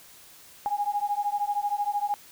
sine beating tone pair, 815 / 828 Hz, G#5 / G#5, -33 / -5 cents, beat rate 13 Hz, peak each -28 dBFS, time 0.66-2.14 s, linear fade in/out 0 ms, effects white hiss -51 dBFS RMS until 2.31 s

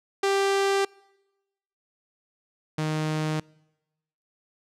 sawtooth tone pair in turn, 393.7 / 155.12 Hz, G4 / D#3, +8 / -5 cents, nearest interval octave + major third, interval 1613 cents, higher first, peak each -17 / -21 dBFS, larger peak first, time 0.23-0.85 / 2.78-3.4 s, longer neither, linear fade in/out 5 ms, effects noise-tail reverb RT60 1.0 s tail -26 dB re dry + low-pass 8000 Hz 12 dB/octave

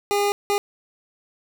25% pulse tone bursts at uneven times, 406.9 Hz, G#4, 35 cents flat, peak -15 dBFS, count 2, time 0.11-0.32 / 0.5-0.58 s, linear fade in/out 0 ms, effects none

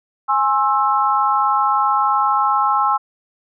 sine chord, Ab augmented, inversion none, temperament equal with one note detuned, 830.6 / 1066 / 1318.5 Hz, Ab5 / C6 / E6, 0 / +32 / 0 cents, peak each -18 dBFS, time 0.28-2.98 s, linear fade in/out 20 ms, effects none

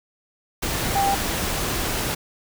sine tone in noise, 792 Hz, G5, 18 cents sharp, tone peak -18 dBFS, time 0.95-1.15 s, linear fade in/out 10 ms, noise pink, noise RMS -25 dBFS, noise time 0.62-2.15 s, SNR +4 dB, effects none

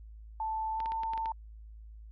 sine tone with pitch glide, 880 to 895.4 Hz, A5 to A5, 0 to +30 cents, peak -31 dBFS, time 0.4-1.32 s, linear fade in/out 2 ms, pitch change +30 cents, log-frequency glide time 0.73-0.85 s
clicks, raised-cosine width 0.3 ms, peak -28 dBFS, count 7, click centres 0.803 / 0.859 / 0.92 / 1.034 / 1.135 / 1.177 / 1.258 s
effects added 54 Hz sine -46 dBFS peak until 2.11 s + Opus 48 kbps

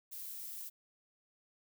violet noise, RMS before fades -45 dBFS, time 0.11-0.7 s, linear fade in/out 20 ms, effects none

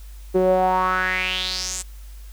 sawtooth tone with band-pass filter sweep, 185 Hz, F#3, in tune, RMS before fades -21 dBFS, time 0.34-1.83 s, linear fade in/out 20 ms, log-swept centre 400 to 8100 Hz, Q 4.9, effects added 50 Hz sine -36 dBFS peak until 2.32 s + white hiss -52 dBFS RMS until 2.32 s

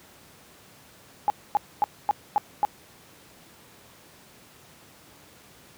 sine tone bursts, 831 Hz, G#5, 1 cent sharp, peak -17 dBFS, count 6, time 1.28-2.65 s, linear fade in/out 0 ms, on 20 ms, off 250 ms, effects pink hiss -52 dBFS RMS until 5.77 s + high-pass 100 Hz 12 dB/octave

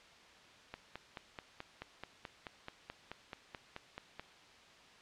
click train, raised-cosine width 0.3 ms, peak -27 dBFS, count 17, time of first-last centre 0.74-4.196 s, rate 4.63 Hz, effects white hiss -59 dBFS RMS until 5.01 s + low-pass 4000 Hz 12 dB/octave

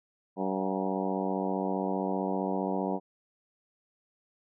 harmonic tone with a mistuned harmonic, 95.2 Hz, F#2, 50 cents sharp, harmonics 2 / 3 / 4 / 5 / 6 / 7 / 8 / 9 / 10, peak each -33 / -35 / -36 / -37 / -38 / -38 / -39 / -40 / -40 dBFS, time 0.36-3 s, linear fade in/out 50 ms, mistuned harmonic 7, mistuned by +52 cents, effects none

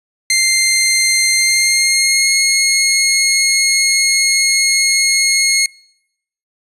15% pulse tone with pitch glide, 2093 to 2161 Hz, C7 to C#7, 0 to -45 cents, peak -4 dBFS, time 0.3-5.66 s, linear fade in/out 2 ms, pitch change +55 cents, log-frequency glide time 1.35-2.32 s, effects noise-tail reverb RT60 0.8 s tail -26 dB re dry + resampled to 32000 Hz

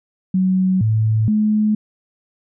sine tone with pitch steps, 186.9 / 109.7 / 213.2 Hz, F#3 / A2 / G#3, +18 / -5 / +46 cents, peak -13 dBFS, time 0.34-1.75 s, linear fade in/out 5 ms, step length 470 ms, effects none

